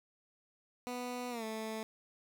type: tone with pitch glide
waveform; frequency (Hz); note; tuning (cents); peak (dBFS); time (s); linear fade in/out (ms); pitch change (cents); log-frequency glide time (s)
15% pulse; 246.9 to 220; B3 to A3; 0 to 0; -32; 0.87-1.83; 0; -200; 1.3-1.44
effects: none